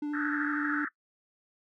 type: tone with vibrato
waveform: triangle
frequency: 294.6 Hz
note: D4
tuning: 6 cents sharp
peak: -28 dBFS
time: 0.02-0.85 s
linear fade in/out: 5 ms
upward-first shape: triangle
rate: 13 Hz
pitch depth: 17 cents each way
type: band-pass noise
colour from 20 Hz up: pink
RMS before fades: -33 dBFS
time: 0.13-0.89 s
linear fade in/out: 20 ms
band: 1300 to 1800 Hz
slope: 96 dB/octave
effects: noise-tail reverb RT60 0.1 s tail -21 dB re dry